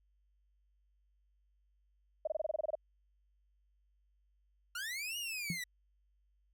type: tone bursts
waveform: sine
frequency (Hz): 622.3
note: D#5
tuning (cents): 0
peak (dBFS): -31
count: 11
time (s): 2.25-2.753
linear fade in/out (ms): 5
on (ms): 23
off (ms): 25
type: linear two-way sweep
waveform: sawtooth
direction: up then down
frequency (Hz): 1370 to 2920 to 1921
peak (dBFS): -35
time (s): 4.75-5.64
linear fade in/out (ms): 5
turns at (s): 5.18
type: tone with exponential decay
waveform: sine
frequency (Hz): 169.8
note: F3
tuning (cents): -48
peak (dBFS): -31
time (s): 5.5-5.61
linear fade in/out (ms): 2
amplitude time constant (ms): 22
effects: added 50 Hz sine -70 dBFS peak until 6.53 s